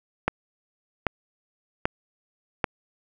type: click train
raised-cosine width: 0.5 ms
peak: -6 dBFS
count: 4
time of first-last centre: 0.28-2.642 s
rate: 1.27 Hz
effects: none